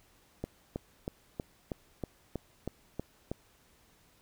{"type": "click train", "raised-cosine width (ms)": 2, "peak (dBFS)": -21, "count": 10, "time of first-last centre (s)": [0.44, 3.315], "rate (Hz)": 3.13, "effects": ["pink hiss -65 dBFS RMS until 4.21 s"]}